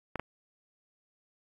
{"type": "clicks", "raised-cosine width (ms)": 0.5, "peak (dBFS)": -18, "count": 2, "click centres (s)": [0.157, 0.196], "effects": ["AAC 64 kbps"]}